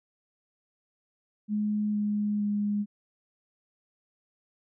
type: tone with pitch steps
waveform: sine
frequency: 210 / 208.1 / 206.2 Hz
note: G#3 / G#3 / G#3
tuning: +19 / +4 / -12 cents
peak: -25 dBFS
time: 1.48-2.86 s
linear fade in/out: 50 ms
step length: 460 ms
effects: none